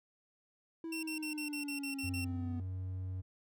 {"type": "exponential sweep", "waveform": "triangle", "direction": "down", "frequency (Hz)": [329.6, 246.9], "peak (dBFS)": -37, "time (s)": [0.84, 2.6], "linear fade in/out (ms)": 2}
{"type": "tone bursts", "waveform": "sawtooth", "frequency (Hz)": 2715, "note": "F7", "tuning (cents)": -50, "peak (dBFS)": -36, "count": 9, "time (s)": [0.92, 2.246], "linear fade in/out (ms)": 5, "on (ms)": 110, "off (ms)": 42}
{"type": "tone", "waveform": "triangle", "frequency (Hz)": 93, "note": "F#2", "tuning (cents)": 9, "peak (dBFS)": -35, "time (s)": [2.03, 3.22], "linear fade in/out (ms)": 20}
{"effects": []}